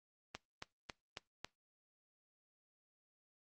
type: click train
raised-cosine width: 0.2 ms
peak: -25 dBFS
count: 5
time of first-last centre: 0.35-1.446 s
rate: 3.65 Hz
effects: noise-tail reverb RT60 0.2 s tail -23 dB re dry + Opus 24 kbps